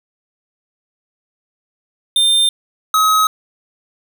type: tone pair in turn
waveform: square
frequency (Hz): 3600 / 1272.8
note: A7 / D#6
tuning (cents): +39 / +39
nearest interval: octave + tritone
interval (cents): 1800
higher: first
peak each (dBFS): -11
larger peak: neither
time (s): 2.16-2.49 / 2.94-3.27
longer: neither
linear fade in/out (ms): 2
effects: none